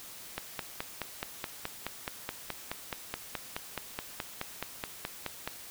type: click train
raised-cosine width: 0.3 ms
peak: -17 dBFS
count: 25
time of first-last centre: 0.38-5.476 s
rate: 4.71 Hz
effects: white hiss -47 dBFS RMS until 5.7 s